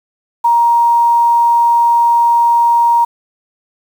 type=tone with quantisation; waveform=sine; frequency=940 Hz; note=A#5; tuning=14 cents sharp; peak=-7 dBFS; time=0.44-3.05 s; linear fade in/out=10 ms; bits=6; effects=none